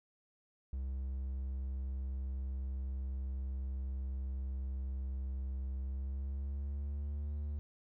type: tone with pitch glide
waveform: triangle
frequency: 66 to 73.23 Hz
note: C2 to D2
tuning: +16 to -4 cents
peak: -34 dBFS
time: 0.73-7.59 s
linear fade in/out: 0 ms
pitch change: +180 cents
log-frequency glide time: 5.79-7.35 s
effects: none